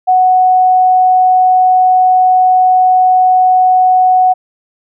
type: tone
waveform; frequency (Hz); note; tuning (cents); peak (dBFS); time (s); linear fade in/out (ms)
sine; 740; F#5; 0; -5; 0.07-4.34; 20
effects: none